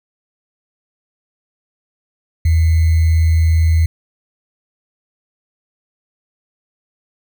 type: tone with sample-and-hold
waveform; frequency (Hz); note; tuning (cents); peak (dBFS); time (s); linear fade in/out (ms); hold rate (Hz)
sine; 81.2; E2; -26; -9; 2.45-3.86; 5; 2100
effects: none